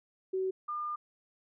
sine tone pair in turn, 377.5 / 1205.8 Hz, F#4 / D6, +35 / +45 cents, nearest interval octave + minor sixth, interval 2010 cents, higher second, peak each -29 / -33 dBFS, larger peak first, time 0.33-0.51 / 0.68-0.96 s, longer second, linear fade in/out 10 ms, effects none

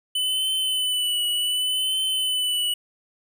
square tone with vibrato, 3000 Hz, F#7, 23 cents sharp, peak -22 dBFS, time 0.15-2.74 s, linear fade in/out 5 ms, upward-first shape triangle, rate 0.67 Hz, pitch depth 41 cents each way, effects none

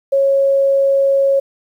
sine tone, 549 Hz, C#5, 17 cents flat, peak -10 dBFS, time 0.12-1.4 s, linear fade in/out 10 ms, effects 8-bit

